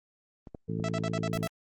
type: clicks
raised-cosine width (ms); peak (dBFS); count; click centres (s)
2; -26; 3; 0.472 / 0.548 / 0.799
type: harmonic tone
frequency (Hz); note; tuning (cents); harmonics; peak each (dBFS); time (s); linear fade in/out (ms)
55; A1; 0; 2 / 3 / 4 / 5 / 6 / 7 / 8; -36 / -33 / -38 / -42 / -44 / -48 / -40; 0.68-1.47; 10
type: tone bursts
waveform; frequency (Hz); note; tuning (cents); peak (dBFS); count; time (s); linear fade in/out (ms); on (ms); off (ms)
sawtooth; 659.3; E5; 0; -28; 7; 0.84-1.473; 0; 45; 53
effects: Opus 24 kbps